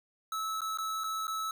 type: tone with dropouts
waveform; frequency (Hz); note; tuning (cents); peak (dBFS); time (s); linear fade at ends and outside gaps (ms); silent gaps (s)
square; 1303; E6; -20; -33; 0.32-1.51; 2; 0.607-0.617 / 0.774-0.785 / 1.037-1.041 / 1.27-1.279
effects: none